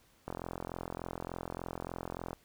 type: click train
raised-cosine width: 1 ms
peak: -24 dBFS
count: 90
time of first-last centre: 0.28-2.331 s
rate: 43.4 Hz
effects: pink hiss -66 dBFS RMS until 2.44 s